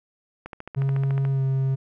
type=click train; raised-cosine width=0.5 ms; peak=-21 dBFS; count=12; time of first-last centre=0.46-1.251 s; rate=13.9 Hz
type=tone with pitch glide; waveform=triangle; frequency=136.5 to 134 Hz; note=C#3 to C3; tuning=-26 to +42 cents; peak=-18 dBFS; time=0.76-1.76 s; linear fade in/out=20 ms; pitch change=-32 cents; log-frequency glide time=1.3-1.42 s
effects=none